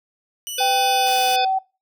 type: tone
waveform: 15% pulse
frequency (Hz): 2960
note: F#7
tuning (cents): 0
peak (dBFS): -20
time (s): 0.47-1.36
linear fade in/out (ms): 0
type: harmonic tone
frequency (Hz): 503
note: B4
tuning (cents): +32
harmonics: 1 / 3 / 5 / 7 / 9 / 10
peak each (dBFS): -27 / -32 / -27 / -24 / -33 / -30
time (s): 0.58-1.45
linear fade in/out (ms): 5
type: tone with pitch glide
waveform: sine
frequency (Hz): 784 to 763.4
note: G5 to G5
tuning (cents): 0 to -46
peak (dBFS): -17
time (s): 0.6-1.59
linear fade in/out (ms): 10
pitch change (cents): -46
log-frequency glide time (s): 0.88-1.29
type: noise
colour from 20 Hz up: white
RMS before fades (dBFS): -35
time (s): 1.06-1.36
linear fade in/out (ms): 10
effects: noise-tail reverb RT60 0.3 s tail -23 dB re dry